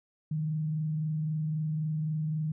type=tone with frequency modulation; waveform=sine; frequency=155.1 Hz; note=D#3; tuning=5 cents flat; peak=-28 dBFS; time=0.31-2.52 s; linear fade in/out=5 ms; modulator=23.8 Hz; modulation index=0.22; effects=none